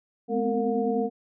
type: tone cluster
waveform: sine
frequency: 212.5 / 246.2 / 256.1 / 458.2 / 715 Hz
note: G#3 / B3 / C4 / A#4 / F5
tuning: +40 / -5 / -37 / -30 / +41 cents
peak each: -29 / -32 / -31 / -26 / -31 dBFS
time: 0.28-1.1 s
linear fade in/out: 50 ms
effects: none